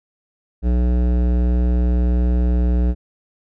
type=tone with hard clipping; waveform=sine; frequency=60.7 Hz; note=B1; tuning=29 cents flat; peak=-16 dBFS; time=0.62-2.95 s; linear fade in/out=50 ms; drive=15 dB; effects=none